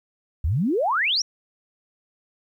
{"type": "exponential sweep", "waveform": "sine", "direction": "up", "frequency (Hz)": [66.5, 5870], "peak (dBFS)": -19, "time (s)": [0.44, 1.22], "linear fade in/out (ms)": 5, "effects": ["10-bit"]}